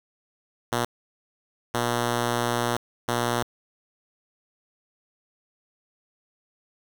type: tone bursts at uneven times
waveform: 5% pulse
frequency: 120 Hz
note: B2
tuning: 49 cents flat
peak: -12 dBFS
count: 3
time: 0.72-0.85 / 1.74-2.77 / 3.08-3.43 s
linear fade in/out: 5 ms
effects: 7-bit

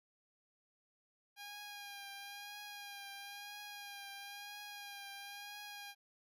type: tone with vibrato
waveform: 10% pulse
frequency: 811 Hz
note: G#5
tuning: 41 cents flat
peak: -39 dBFS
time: 1.36-5.95 s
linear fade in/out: 50 ms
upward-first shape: triangle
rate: 1 Hz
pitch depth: 35 cents each way
effects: none

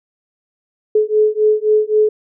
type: beating tone pair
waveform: sine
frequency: 425.9 / 429.7 Hz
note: G#4 / A4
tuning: +44 / -41 cents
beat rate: 3.8 Hz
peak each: -14 dBFS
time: 0.95-2.09 s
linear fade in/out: 5 ms
effects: none

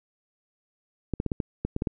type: clicks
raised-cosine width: 3 ms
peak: -14 dBFS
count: 9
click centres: 1.137 / 1.201 / 1.263 / 1.318 / 1.402 / 1.65 / 1.764 / 1.821 / 1.872 s
effects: none

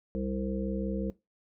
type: harmonic tone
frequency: 65.41 Hz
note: C2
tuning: in tune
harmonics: 1 / 3 / 5 / 7 / 8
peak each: -37 / -33 / -38 / -37 / -40 dBFS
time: 0.15-1.1 s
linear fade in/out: 0 ms
effects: noise-tail reverb RT60 0.2 s tail -18 dB re dry

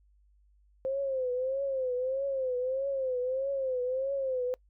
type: tone with vibrato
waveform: sine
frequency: 524 Hz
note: C5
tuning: 2 cents sharp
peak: -28 dBFS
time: 0.85-4.54 s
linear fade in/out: 0 ms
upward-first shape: triangle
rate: 1.6 Hz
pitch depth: 110 cents each way
effects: noise-tail reverb RT60 0.1 s tail -25 dB re dry + added 50 Hz sine -61 dBFS peak until 4.69 s

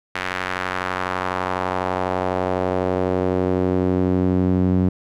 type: tone with band-pass filter sweep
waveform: sawtooth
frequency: 92 Hz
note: F#2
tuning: 9 cents flat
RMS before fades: -21 dBFS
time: 0.15-4.89 s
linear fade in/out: 5 ms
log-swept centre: 1900 to 210 Hz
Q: 1.4
effects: none

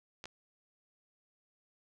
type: clicks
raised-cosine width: 0.2 ms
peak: -27 dBFS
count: 2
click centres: 0.241 / 0.256 s
effects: none

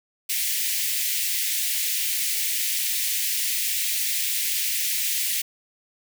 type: high-pass noise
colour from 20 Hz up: white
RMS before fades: -25 dBFS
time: 0.29-5.42 s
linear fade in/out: 10 ms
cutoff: 1900 Hz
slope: 48 dB/octave
effects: none

